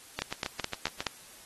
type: two click trains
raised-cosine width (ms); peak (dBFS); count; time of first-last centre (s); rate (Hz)
0.2; -15 / -11; 7 / 5; 0.19-1.005 / 0.22-1.067; 7.36 / 4.72
effects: white hiss -52 dBFS RMS until 1.45 s + AAC 32 kbps